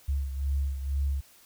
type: beating tone pair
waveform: sine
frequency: 68.9 / 71 Hz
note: C#2 / C#2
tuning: -10 / +42 cents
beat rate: 2.1 Hz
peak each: -27 / -34 dBFS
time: 0.08-1.21 s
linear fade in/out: 10 ms
effects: white hiss -57 dBFS RMS until 1.45 s